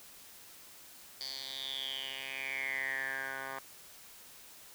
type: tone with band-pass filter sweep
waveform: 10% pulse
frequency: 134.4 Hz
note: C3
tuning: 47 cents sharp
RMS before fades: -39 dBFS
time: 1.21-3.59 s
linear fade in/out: 0 ms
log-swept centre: 4600 to 1300 Hz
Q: 9.3
effects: white hiss -54 dBFS RMS until 4.74 s